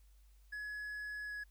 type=tone with pitch glide; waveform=triangle; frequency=1690 to 1679.3 Hz; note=G#6 to G#6; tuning=+30 to +19 cents; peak=-39 dBFS; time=0.52-1.44 s; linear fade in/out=10 ms; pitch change=-11 cents; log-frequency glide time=1.26-1.32 s; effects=added 50 Hz sine -60 dBFS peak until 1.5 s + white hiss -75 dBFS RMS until 1.5 s